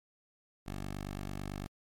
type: tone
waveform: 10% pulse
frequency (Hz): 49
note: G1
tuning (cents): 0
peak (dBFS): -30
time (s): 0.66-1.67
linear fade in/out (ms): 10
effects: MP3 64 kbps